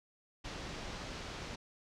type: low-pass noise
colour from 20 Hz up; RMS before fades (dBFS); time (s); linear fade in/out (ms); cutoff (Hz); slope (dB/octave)
pink; -44; 0.44-1.56; 10; 6100; 24
effects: none